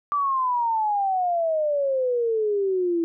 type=exponential sweep; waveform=sine; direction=down; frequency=1174.7 to 329.6 Hz; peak=-20 dBFS; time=0.12-3.04 s; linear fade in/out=0 ms; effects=none